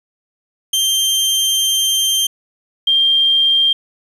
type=tone pair in turn; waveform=sawtooth / sine; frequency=3155 / 3188 Hz; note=G7 / G7; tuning=+10 / +28 cents; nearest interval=unison; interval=18 cents; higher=second; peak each=-10 dBFS; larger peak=neither; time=0.73-2.27 / 2.87-3.73 s; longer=first; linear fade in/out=5 ms; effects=resampled to 32000 Hz + 7-bit